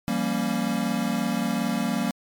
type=chord; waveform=square; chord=G half-diminished seventh; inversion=third; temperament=equal with one note detuned; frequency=170.63 / 196 / 233.1 / 277.2 Hz; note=F3 / G3 / Bb3 / Db4; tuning=-40 / 0 / 0 / 0 cents; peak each=-33 / -29 / -27 / -32 dBFS; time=0.08-2.11 s; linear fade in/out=0 ms; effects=MP3 96 kbps